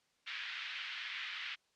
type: band-pass noise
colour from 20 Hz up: pink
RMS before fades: -43 dBFS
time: 0.26-1.56 s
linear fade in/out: 20 ms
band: 1700 to 3600 Hz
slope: 24 dB/octave
effects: white hiss -75 dBFS RMS until 1.75 s + low-pass 6000 Hz 12 dB/octave